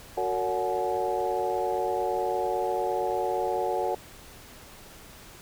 sine tone cluster, 370.3 / 459.1 / 569 / 735 / 850 Hz, F#4 / A#4 / C#5 / F#5 / G#5, +1 / -26 / +45 / -12 / +40 cents, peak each -31 / -31 / -32 / -30 / -32 dBFS, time 0.17-3.95 s, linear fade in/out 5 ms, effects tanh soft clip ceiling -14 dBFS + pink hiss -48 dBFS RMS until 5.41 s

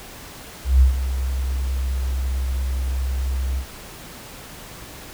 sine tone with ADSR envelope, 65.1 Hz, C2, 8 cents flat, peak -8 dBFS, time 0.64-3.66 s, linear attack 170 ms, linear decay 120 ms, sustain -12 dB, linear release 87 ms, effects pink hiss -39 dBFS RMS until 5.13 s

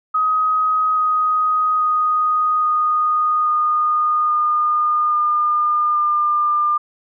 sine tone with pitch steps, 1260 / 1251.3 / 1242.7 / 1234.1 / 1225.5 / 1217.1 / 1208.7 / 1200.3 Hz, D#6 / D#6 / D#6 / D#6 / D#6 / D#6 / D6 / D6, +21 / +9 / -3 / -15 / -27 / -39 / +49 / +37 cents, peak -14 dBFS, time 0.14-6.78 s, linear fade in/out 10 ms, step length 830 ms, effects none

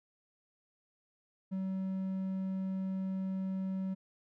triangle tone, 190 Hz, F#3, 46 cents sharp, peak -31 dBFS, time 1.51-3.95 s, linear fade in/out 20 ms, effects none

